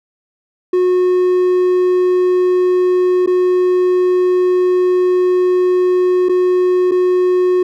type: tone with dropouts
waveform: triangle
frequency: 363.8 Hz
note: F#4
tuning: 29 cents flat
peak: -8 dBFS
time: 0.73-7.63 s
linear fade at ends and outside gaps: 5 ms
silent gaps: 3.262-3.273 / 6.287-6.293 / 6.912-6.917 s
effects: none